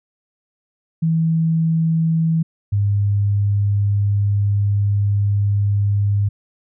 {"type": "tone pair in turn", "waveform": "sine", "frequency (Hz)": [162.7, 101.52], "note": ["E3", "G#2"], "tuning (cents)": [-22, -39], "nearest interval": "minor sixth", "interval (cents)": 817, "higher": "first", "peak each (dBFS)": -14, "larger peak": "neither", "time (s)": [[1.02, 2.43], [2.72, 6.29]], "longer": "second", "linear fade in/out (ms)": 10, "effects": []}